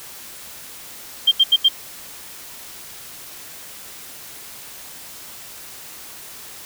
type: tone bursts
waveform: sine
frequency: 3177 Hz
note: G7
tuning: 23 cents sharp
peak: -9 dBFS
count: 4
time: 1.27-1.687 s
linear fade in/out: 10 ms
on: 45 ms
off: 79 ms
effects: white hiss -38 dBFS RMS until 6.65 s